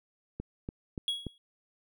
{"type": "click train", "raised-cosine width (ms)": 3, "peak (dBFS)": -23, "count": 4, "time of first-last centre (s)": [0.4, 1.267], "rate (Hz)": 3.46}
{"type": "tone with exponential decay", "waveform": "triangle", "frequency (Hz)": 3327, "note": "G#7", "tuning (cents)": 2, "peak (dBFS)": -24, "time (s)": [1.08, 1.38], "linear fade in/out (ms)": 1, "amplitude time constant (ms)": 65}
{"effects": []}